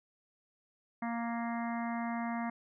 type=harmonic tone with a mistuned harmonic; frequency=233.1 Hz; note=A#3; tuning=in tune; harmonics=1 / 3 / 4 / 5 / 6 / 7 / 8 / 9; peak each=-35 / -40 / -43 / -45 / -51 / -50 / -49 / -48 dBFS; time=1.02-2.5 s; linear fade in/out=5 ms; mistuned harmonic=7; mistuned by=+24 cents; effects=none